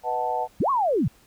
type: chord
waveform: sine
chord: B dominant seventh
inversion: none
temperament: equal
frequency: 493.9 / 622.3 / 740 / 880 Hz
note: B4 / D#5 / F#5 / A5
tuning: 0 / 0 / 0 / 0 cents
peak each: -31 / -32 / -27 / -27 dBFS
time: 0.03-0.48 s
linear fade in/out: 50 ms
type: linear two-way sweep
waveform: sine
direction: up then down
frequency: 93.8 to 1140 to 93.8 Hz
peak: -19 dBFS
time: 0.6-1.08 s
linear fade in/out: 5 ms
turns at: 0.7 s
effects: pink hiss -57 dBFS RMS until 1.26 s